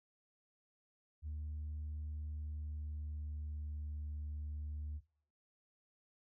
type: tone with pitch glide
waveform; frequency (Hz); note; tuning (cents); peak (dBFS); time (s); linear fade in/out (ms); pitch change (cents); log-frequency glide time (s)
sine; 75.9 to 75.03; D#2 to D2; -42 to +38; -38; 1.22-5.01; 50; -20; 2.22-3.65
effects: noise-tail reverb RT60 0.5 s tail -22 dB re dry + tanh soft clip ceiling -38 dBFS